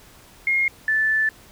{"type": "tone pair in turn", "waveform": "sine", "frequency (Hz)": [2141, 1753.9], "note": ["C7", "A6"], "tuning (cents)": [39, -6], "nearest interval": "minor third", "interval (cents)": 345, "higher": "first", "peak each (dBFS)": -17, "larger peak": "neither", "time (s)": [[0.47, 0.68], [0.88, 1.29]], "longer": "second", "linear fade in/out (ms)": 2, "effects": ["pink hiss -49 dBFS RMS until 1.51 s"]}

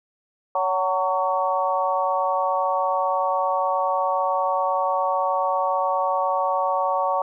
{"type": "harmonic tone with a mistuned harmonic", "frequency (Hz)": 187.1, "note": "F#3", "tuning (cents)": 20, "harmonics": [3, 4, 5, 6], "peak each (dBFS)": [-25, -25, -25, -25], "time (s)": [0.55, 7.22], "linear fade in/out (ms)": 2, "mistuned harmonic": 5, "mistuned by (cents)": -41, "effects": []}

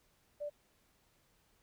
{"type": "tone", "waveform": "sine", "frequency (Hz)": 587.3, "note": "D5", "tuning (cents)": 0, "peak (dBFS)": -37, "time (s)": [0.4, 0.5], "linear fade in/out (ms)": 20, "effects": ["pink hiss -72 dBFS RMS until 1.62 s"]}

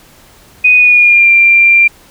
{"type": "tone with pitch glide", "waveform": "sine", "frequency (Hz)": [2489, 2375], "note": ["D#7", "D7"], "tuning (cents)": [0, 19], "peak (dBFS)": -3, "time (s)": [0.64, 1.88], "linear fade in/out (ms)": 10, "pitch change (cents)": -81, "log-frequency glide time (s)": [0.75, 1.3], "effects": ["pink hiss -42 dBFS RMS until 2.1 s"]}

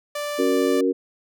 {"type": "tone", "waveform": "sawtooth", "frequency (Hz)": 587, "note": "D5", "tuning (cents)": -1, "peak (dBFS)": -22, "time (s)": [0.15, 0.81], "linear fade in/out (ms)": 5}
{"type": "chord", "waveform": "sine", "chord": "F# major", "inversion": "second", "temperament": "equal", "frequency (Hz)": [277.2, 370, 466.2], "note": ["C#4", "F#4", "A#4"], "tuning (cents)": [0, 0, 0], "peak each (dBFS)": -22, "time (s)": [0.38, 0.93], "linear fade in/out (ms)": 20}
{"effects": []}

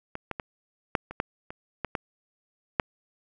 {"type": "clicks", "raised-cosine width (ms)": 0.5, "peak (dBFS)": [-19, -16, -17, -7, -23, -10, -23, -14, -13, -6], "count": 10, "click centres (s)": [0.154, 0.313, 0.398, 0.952, 1.11, 1.201, 1.505, 1.847, 1.952, 2.798], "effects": []}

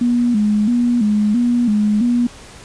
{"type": "tone with vibrato", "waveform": "sine", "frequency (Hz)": 224.9, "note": "A3", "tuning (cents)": 38, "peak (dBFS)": -12, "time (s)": [0.01, 2.27], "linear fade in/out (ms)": 5, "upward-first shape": "square", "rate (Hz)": 1.5, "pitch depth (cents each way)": 120, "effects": ["pink hiss -39 dBFS RMS until 2.64 s", "resampled to 22050 Hz"]}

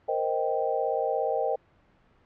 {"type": "chord", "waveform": "sine", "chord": "C minor seventh", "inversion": "third", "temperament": "equal", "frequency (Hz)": [466.2, 523.3, 622.3, 784], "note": ["Bb4", "C5", "Eb5", "G5"], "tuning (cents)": [0, 0, 0, 0], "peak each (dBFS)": -30, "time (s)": [0.08, 1.56], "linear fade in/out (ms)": 10, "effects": ["pink hiss -62 dBFS RMS until 2.25 s", "low-pass 2000 Hz 12 dB/octave"]}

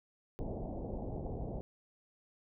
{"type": "low-pass noise", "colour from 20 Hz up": "pink", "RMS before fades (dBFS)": -40, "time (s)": [0.39, 1.61], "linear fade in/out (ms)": 0, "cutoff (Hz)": 770, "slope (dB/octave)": 48, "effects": []}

